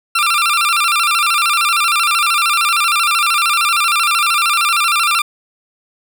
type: tone with vibrato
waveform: 20% pulse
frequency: 1273 Hz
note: D#6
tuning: 39 cents sharp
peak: -7 dBFS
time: 0.15-5.22 s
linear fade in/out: 5 ms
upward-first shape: square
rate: 13 Hz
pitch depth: 110 cents each way
effects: none